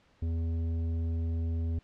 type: tone with tanh clipping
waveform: sine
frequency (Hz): 82.6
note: E2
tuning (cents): +4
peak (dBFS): -30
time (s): 0.22-1.79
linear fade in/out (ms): 5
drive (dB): 10
effects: pink hiss -65 dBFS RMS until 1.83 s + low-pass 4000 Hz 12 dB/octave